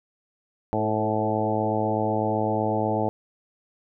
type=harmonic tone with a mistuned harmonic; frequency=108 Hz; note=A2; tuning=32 cents flat; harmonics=1 / 2 / 3 / 4 / 5 / 6 / 7 / 8; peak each=-30 / -30 / -30 / -30 / -30 / -30 / -30 / -30 dBFS; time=0.73-3.09 s; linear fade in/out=0 ms; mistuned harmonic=4; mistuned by=+19 cents; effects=none